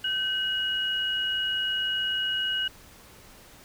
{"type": "tone pair together", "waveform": "sine", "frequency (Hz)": [1536.2, 2900], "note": ["G6", "F#7"], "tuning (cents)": [-35, -35], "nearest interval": "major seventh", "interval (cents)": 1100, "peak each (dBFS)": [-31, -26], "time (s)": [0.04, 2.68], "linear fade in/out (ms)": 5, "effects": ["pink hiss -51 dBFS RMS until 3.64 s"]}